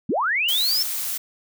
sine linear sweep, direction up, 158 to 5450 Hz, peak -19 dBFS, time 0.09-0.83 s, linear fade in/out 5 ms
blue noise, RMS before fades -27 dBFS, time 0.48-1.18 s, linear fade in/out 10 ms
effects none

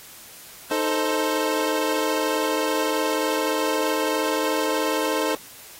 25% pulse chord, A diminished, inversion second, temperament equal, 311.1 / 440 / 523.3 Hz, Eb4 / A4 / C5, 0 / 0 / 0 cents, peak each -22 dBFS, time 0.71-5.35 s, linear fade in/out 2 ms, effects white hiss -44 dBFS RMS until 5.79 s + AAC 48 kbps

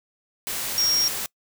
sine tone in noise, 5588 Hz, F8, in tune, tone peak -19 dBFS, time 0.78-1.08 s, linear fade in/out 0 ms, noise white, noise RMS -29 dBFS, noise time 0.47-1.26 s, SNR +7 dB, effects noise-tail reverb RT60 0.1 s tail -24 dB re dry

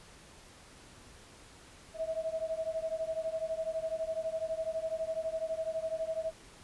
sine beating tone pair, 640 / 652 Hz, D#5 / E5, +49 / -19 cents, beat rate 12 Hz, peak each -35 / -36 dBFS, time 1.94-6.33 s, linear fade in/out 50 ms, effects pink hiss -55 dBFS RMS until 6.63 s + resampled to 24000 Hz

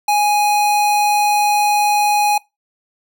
square tone, 830.6 Hz, G#5, in tune, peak -13 dBFS, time 0.08-2.38 s, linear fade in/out 5 ms, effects noise-tail reverb RT60 0.2 s tail -22 dB re dry

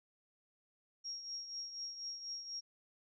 sine tone with tremolo, 5588 Hz, F8, in tune, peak -39 dBFS, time 1.04-2.61 s, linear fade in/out 20 ms, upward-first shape triangle, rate 4.1 Hz, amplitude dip 65%, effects none

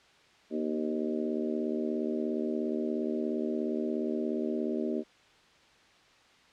harmonic tone with a mistuned harmonic, 77 Hz, D#2, 17 cents flat, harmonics 3 / 4 / 5 / 6 / 7 / 8, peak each -33 / -35 / -34 / -43 / -43 / -40 dBFS, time 0.5-5.04 s, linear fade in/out 50 ms, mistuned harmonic 3, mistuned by +43 cents, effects white hiss -60 dBFS RMS until 6.52 s + low-pass 4000 Hz 12 dB/octave

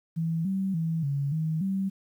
sine tone with pitch steps, 163.9 / 192.2 / 163.1 / 140.6 / 158.5 / 193.1 Hz, E3 / G3 / E3 / C#3 / D#3 / G3, -10 / -34 / -18 / +25 / +32 / -26 cents, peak -25 dBFS, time 0.16-1.9 s, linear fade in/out 20 ms, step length 290 ms, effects 10-bit

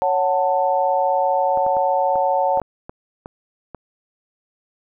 sine chord, F# minor, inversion second, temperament just, 555 / 740 / 888 Hz, C#5 / F#5 / A5, +2 / 0 / +16 cents, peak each -20 dBFS, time 0.02-2.6 s, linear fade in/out 0 ms
clicks, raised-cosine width 1 ms, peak -19 dBFS, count 9, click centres 1.574 / 1.665 / 1.768 / 2.157 / 2.574 / 2.617 / 2.895 / 3.259 / 3.747 s
effects none

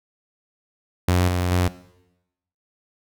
sawtooth tone with level steps, 89.7 Hz, F2, 47 cents sharp, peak -12 / -16 / -13 dBFS, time 1.08-1.68 s, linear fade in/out 5 ms, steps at 1.28 / 1.51 s, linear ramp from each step 5 ms, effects noise-tail reverb RT60 0.9 s tail -18 dB re dry

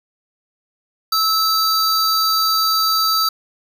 square tone pair together, 1306 / 4654 Hz, E6 / D8, -17 / -17 cents, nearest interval octave + minor seventh, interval 2200 cents, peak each -18 dBFS, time 1.12-3.29 s, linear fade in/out 5 ms, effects none

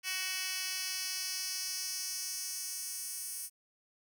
10% pulse tone with high-pass filter sweep, 373.5 Hz, F#4, 16 cents sharp, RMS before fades -38 dBFS, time 0.03-3.5 s, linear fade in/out 50 ms, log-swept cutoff 3000 to 8900 Hz, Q 1.5, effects none

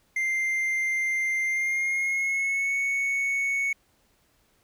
triangle tone with pitch glide, 2093 to 2217 Hz, C7 to C#7, 0 to 0 cents, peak -22 dBFS, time 0.16-3.73 s, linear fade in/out 5 ms, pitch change +100 cents, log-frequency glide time 1.44-2.75 s, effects pink hiss -66 dBFS RMS until 4.63 s

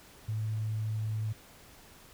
sine tone, 108.8 Hz, A2, 19 cents flat, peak -30 dBFS, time 0.28-1.33 s, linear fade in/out 10 ms, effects pink hiss -55 dBFS RMS until 2.13 s

